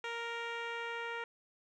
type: tone with low-pass filter sweep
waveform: 10% pulse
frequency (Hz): 466.2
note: A#4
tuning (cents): 0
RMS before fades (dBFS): -40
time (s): 0.04-1.24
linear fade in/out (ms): 2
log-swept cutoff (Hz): 3700 to 2300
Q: 0.99
effects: none